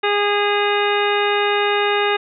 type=harmonic tone with a mistuned harmonic; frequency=410 Hz; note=G#4; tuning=22 cents flat; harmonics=1 / 2 / 3 / 4 / 5 / 6 / 7 / 9; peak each=-19 / -22 / -24 / -25 / -26 / -27 / -27 / -29 dBFS; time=0.03-2.17 s; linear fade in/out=10 ms; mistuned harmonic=6; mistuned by=+17 cents; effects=none